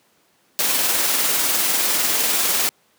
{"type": "noise with tremolo", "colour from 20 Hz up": "white", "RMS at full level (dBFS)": -18, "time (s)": [0.59, 2.69], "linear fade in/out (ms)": 0, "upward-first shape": "sine", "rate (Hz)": 20, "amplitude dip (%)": 30, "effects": ["pink hiss -60 dBFS RMS until 2.98 s", "high-pass 200 Hz 12 dB/octave"]}